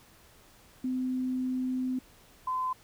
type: tone pair in turn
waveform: sine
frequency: 256 / 1024 Hz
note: C4 / C6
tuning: -38 / -38 cents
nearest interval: 2 octaves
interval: 2400 cents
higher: second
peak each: -28 dBFS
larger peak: neither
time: 0.84-1.99 / 2.47-2.73 s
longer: first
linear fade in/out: 5 ms
effects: pink hiss -58 dBFS RMS until 2.83 s